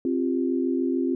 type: tone cluster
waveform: sine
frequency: 264.7 / 344.8 / 391.7 Hz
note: C4 / F4 / G4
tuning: +20 / -22 / -1 cents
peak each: -24 / -26 / -31 dBFS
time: 0.05-1.15 s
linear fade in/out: 2 ms
effects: none